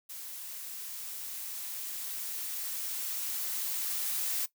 blue noise with level ramp, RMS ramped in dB -43 to -32 dBFS, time 0.09-4.46 s, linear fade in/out 10 ms, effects noise-tail reverb RT60 0.1 s tail -17 dB re dry

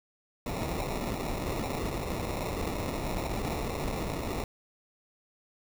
pink noise with sample-and-hold, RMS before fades -33 dBFS, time 0.46-4.44 s, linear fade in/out 2 ms, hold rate 1575 Hz, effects none

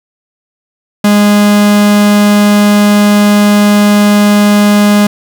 45% pulse tone, 206.5 Hz, G#3, 10 cents flat, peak -4 dBFS, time 1.04-5.07 s, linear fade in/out 5 ms, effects none

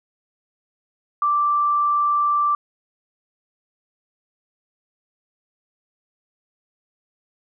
sine tone, 1173 Hz, D6, 2 cents flat, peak -16 dBFS, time 1.22-2.55 s, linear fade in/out 2 ms, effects none

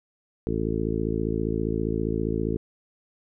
harmonic tone, 55 Hz, A1, in tune, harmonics 1 / 2 / 3 / 4 / 5 / 6 / 7 / 8, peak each -32 / -32 / -32 / -32 / -32 / -32 / -32 / -32 dBFS, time 0.47-2.57 s, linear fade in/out 0 ms, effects none

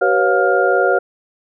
sine tone cluster, 381.4 / 486.3 / 551 / 710 / 1408 Hz, G4 / B4 / C#5 / F5 / F6, -47 / -27 / -11 / +28 / +14 cents, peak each -18 dBFS, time 0.01-0.99 s, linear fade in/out 10 ms, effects none

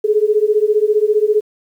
sine beating tone pair, 416.9 / 431.9 Hz, G#4 / A4, +7 / -32 cents, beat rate 15 Hz, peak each -14 dBFS, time 0.04-1.41 s, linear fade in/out 10 ms, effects 8-bit

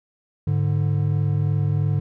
triangle tone pair together, 104.2 / 147.18 Hz, G#2 / D3, +6 / +4 cents, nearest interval tritone, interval 598 cents, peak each -19 dBFS, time 0.47-2 s, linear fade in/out 5 ms, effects none

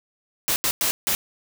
white noise bursts at uneven times, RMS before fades -22 dBFS, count 4, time 0.48-0.56 / 0.64-0.71 / 0.81-0.91 / 1.07-1.15 s, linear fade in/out 0 ms, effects none

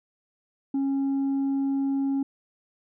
sine tone, 273.9 Hz, C#4, 21 cents flat, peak -20 dBFS, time 0.74-2.23 s, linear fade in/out 5 ms, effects tanh soft clip ceiling -22 dBFS

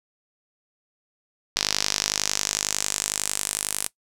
sawtooth tone with band-pass filter sweep, 51 Hz, G#1, 31 cents flat, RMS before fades -27 dBFS, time 1.56-3.88 s, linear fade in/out 0 ms, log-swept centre 5000 to 9600 Hz, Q 2.3, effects noise-tail reverb RT60 0.1 s tail -20 dB re dry

